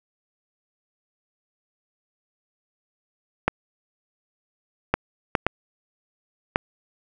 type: clicks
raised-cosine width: 0.5 ms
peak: -3 dBFS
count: 5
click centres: 3.48 / 4.94 / 5.352 / 5.466 / 6.559 s
effects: none